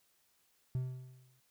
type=tone with exponential decay; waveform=triangle; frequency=128.1 Hz; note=C3; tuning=36 cents flat; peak=-28 dBFS; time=0.75-1.4 s; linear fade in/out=0 ms; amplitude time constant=140 ms; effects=tanh soft clip ceiling -24 dBFS + white hiss -73 dBFS RMS until 1.5 s